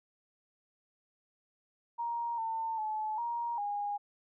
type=tone with pitch steps; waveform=sine; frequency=939 / 899 / 862 / 942 / 819 Hz; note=A#5 / A5 / A5 / A#5 / G#5; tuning=+12 / +37 / -36 / +18 / -24 cents; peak=-32 dBFS; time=1.98-3.98 s; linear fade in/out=20 ms; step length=400 ms; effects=none